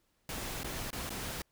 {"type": "noise with dropouts", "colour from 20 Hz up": "pink", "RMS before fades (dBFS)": -39, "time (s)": [0.29, 1.42], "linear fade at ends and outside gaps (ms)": 2, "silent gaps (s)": [[0.634, 0.644], [0.905, 0.929], [1.094, 1.103]], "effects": ["pink hiss -75 dBFS RMS until 1.51 s"]}